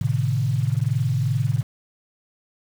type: chord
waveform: sine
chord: A diminished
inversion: none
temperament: equal with one note detuned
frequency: 110 / 130.81 / 152.89 Hz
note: A2 / C3 / Eb3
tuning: 0 / 0 / -30 cents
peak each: -23 / -22 / -26 dBFS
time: 0.01-1.63 s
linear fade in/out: 5 ms
effects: 7-bit